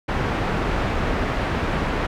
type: low-pass noise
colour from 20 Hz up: pink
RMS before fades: -23 dBFS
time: 0.08-2.07 s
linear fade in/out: 10 ms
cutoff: 2000 Hz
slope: 12 dB/octave
effects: none